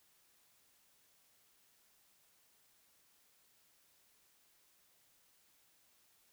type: silence
effects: white hiss -71 dBFS RMS until 6.32 s